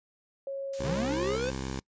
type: tone with pitch glide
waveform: sine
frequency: 548 to 536.7 Hz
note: C#5 to C5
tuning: -20 to +44 cents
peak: -32 dBFS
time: 0.47-1.36 s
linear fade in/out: 2 ms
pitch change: -36 cents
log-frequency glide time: 0.67-1.11 s
type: noise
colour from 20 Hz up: blue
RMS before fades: -41 dBFS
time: 0.73-1.8 s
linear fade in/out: 5 ms
type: tone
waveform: 10% pulse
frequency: 66.1 Hz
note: C2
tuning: 18 cents sharp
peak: -25 dBFS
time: 0.79-1.8 s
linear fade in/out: 10 ms
type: linear sweep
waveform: square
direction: up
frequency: 116.54 to 532 Hz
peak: -30 dBFS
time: 0.83-1.51 s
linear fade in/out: 20 ms
effects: noise-tail reverb RT60 0.1 s tail -24 dB re dry + resampled to 16000 Hz